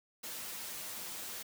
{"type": "noise with comb filter", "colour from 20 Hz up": "white", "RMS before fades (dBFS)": -43, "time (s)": [0.23, 1.43], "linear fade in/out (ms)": 10, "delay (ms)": 7.2, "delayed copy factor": -0.55, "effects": ["high-pass 100 Hz 12 dB/octave"]}